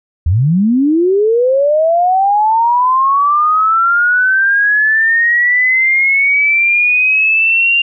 sine linear sweep, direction up, 73.42 to 2794 Hz, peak -8 dBFS, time 0.26-7.82 s, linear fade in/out 5 ms, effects none

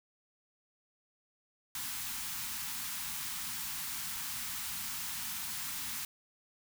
white band-stop noise, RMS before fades -39 dBFS, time 1.75-6.05 s, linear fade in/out 2 ms, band 270 to 820 Hz, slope 48 dB/octave, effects none

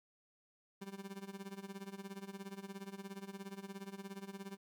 30% pulse tone with tremolo, 196 Hz, G3, in tune, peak -40 dBFS, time 0.81-4.57 s, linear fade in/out 10 ms, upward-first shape sine, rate 17 Hz, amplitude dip 85%, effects 13-bit

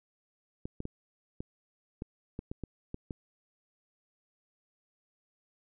clicks, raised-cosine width 3 ms, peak -24 dBFS, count 10, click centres 0.655 / 0.804 / 0.854 / 1.405 / 2.021 / 2.391 / 2.515 / 2.637 / 2.944 / 3.108 s, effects none

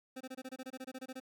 25% pulse tone bursts, 259.9 Hz, C4, 11 cents flat, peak -38 dBFS, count 15, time 0.16-1.201 s, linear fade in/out 10 ms, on 47 ms, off 24 ms, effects none

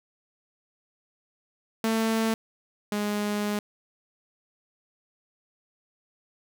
sawtooth tone pair in turn, 223.5 / 207.5 Hz, A3 / G#3, +27 / -1 cents, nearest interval minor second, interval 128 cents, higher first, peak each -19 / -22 dBFS, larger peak first, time 1.84-2.34 / 2.92-3.59 s, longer second, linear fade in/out 2 ms, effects none

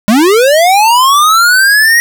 square linear sweep, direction up, 196 to 1900 Hz, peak -5 dBFS, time 0.08-2 s, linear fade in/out 0 ms, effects none

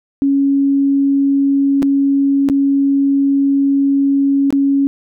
sine tone with dropouts, 277.2 Hz, C#4, in tune, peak -10 dBFS, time 0.22-4.87 s, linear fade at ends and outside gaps 0 ms, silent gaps 1.822-1.828 / 2.488-2.498 / 4.505-4.526 s, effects none

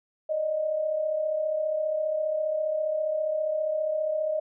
sine tone pair together, 587.3 / 622.2 Hz, D5 / D#5, 0 / 0 cents, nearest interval minor second, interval 100 cents, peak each -33 / -25 dBFS, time 0.29-4.4 s, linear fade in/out 10 ms, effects none

